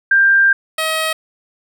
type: tone pair in turn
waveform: sine / 10% pulse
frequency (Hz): 1588 / 635.7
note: G6 / D#5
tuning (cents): +22 / +37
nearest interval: octave + major third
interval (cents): 1585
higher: first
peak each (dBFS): -8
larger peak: neither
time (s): 0.11-0.53 / 0.78-1.13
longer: first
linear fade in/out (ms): 5
effects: none